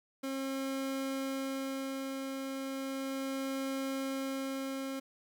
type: tone with tremolo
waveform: 30% pulse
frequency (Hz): 269.1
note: C4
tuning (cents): +49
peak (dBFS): -31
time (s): 0.23-5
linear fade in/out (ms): 10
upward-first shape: sine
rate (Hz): 0.35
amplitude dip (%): 30
effects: none

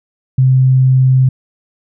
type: tone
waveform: sine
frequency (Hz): 130.3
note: C3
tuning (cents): -7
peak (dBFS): -6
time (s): 0.38-1.29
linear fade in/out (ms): 5
effects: none

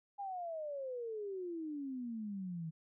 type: exponential sweep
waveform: sine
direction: down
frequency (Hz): 820 to 156.8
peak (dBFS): -39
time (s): 0.18-2.71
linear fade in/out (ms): 20
effects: none

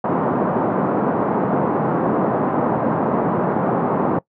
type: band-pass noise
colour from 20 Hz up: pink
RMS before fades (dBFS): -19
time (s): 0.04-4.19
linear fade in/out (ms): 5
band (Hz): 160 to 1100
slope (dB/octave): 24
effects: noise-tail reverb RT60 0.1 s tail -22 dB re dry

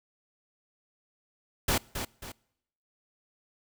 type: noise with echo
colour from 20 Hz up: pink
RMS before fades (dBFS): -26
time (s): 1.68-1.78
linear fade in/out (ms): 5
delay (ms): 270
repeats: 2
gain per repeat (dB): -8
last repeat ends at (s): 2.32
effects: noise-tail reverb RT60 0.8 s tail -25 dB re dry

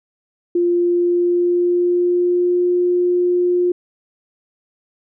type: tone with pitch glide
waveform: sine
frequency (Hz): 348.6 to 355.5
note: F4 to F4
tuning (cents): -3 to +31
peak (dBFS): -13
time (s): 0.55-3.72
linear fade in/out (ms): 5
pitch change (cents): +34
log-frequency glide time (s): 0.66-2.66
effects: none

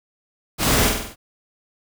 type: noise with echo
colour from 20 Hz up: pink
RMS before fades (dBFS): -19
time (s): 0.58-0.92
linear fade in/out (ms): 50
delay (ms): 48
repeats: 5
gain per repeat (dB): -4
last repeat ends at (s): 1.16
effects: none

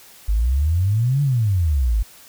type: exponential two-way sweep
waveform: sine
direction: up then down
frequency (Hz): 49.25 to 146.83 to 49.25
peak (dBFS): -15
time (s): 0.28-2.03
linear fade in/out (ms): 10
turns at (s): 1.22
effects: white hiss -46 dBFS RMS until 2.28 s

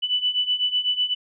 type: beating tone pair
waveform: sine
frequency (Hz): 2976 / 2984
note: F#7 / F#7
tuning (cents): +9 / +14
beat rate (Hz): 8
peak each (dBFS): -25 / -22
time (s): 0.02-1.15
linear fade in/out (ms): 20
effects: none

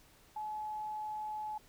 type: tone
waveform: sine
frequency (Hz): 854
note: G#5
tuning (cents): +48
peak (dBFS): -37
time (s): 0.36-1.58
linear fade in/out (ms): 5
effects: pink hiss -63 dBFS RMS until 1.68 s

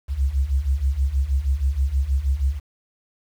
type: beating tone pair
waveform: sine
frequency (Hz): 64.1 / 70.4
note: C2 / C#2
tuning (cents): -35 / +27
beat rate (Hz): 6.3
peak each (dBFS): -23 / -20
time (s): 0.08-2.6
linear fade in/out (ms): 50
effects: 8-bit

